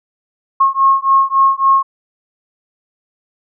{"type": "beating tone pair", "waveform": "sine", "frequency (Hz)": [1082, 1085.6], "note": ["C#6", "C#6"], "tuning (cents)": [-42, -36], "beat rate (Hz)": 3.6, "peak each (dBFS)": -12, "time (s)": [0.6, 1.83], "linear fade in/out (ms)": 10, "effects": []}